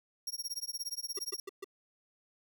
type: tone with tremolo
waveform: sawtooth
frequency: 5590 Hz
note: F8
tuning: 1 cent sharp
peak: -31 dBFS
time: 0.27-1.4 s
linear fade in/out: 2 ms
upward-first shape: sine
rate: 17 Hz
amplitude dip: 100%
type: tone bursts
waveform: square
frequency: 391.1 Hz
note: G4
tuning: 4 cents flat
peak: -39 dBFS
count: 4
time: 1.17-1.644 s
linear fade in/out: 5 ms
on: 21 ms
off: 130 ms
effects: none